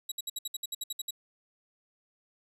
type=tone bursts; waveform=20% pulse; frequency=3864 Hz; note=B7; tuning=39 cents flat; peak=-27 dBFS; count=12; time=0.09-1.108 s; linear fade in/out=5 ms; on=28 ms; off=62 ms; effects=none